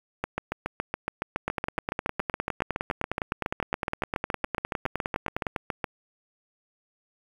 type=two click trains; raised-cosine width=0.5 ms; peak=-12 / -12 dBFS; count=41 / 40; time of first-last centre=0.24-5.842 / 1.48-5.468 s; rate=7.14 / 9.78 Hz; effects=7-bit